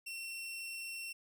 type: tone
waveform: sawtooth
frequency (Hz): 2714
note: E7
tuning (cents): +50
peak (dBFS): -38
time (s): 0.06-1.13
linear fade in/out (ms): 10
effects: none